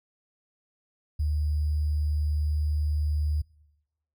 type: tone with sample-and-hold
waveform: sine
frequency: 75.1 Hz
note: D2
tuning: 39 cents sharp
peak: -23 dBFS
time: 1.19-3.42 s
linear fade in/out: 10 ms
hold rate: 4900 Hz
effects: noise-tail reverb RT60 1.0 s tail -25 dB re dry